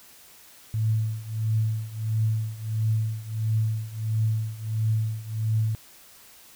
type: tone with tremolo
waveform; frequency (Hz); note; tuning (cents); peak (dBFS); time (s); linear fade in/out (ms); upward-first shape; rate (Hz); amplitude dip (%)
sine; 110; A2; 0; -19; 0.74-5.75; 0; triangle; 1.5; 90
effects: white hiss -51 dBFS RMS until 6.55 s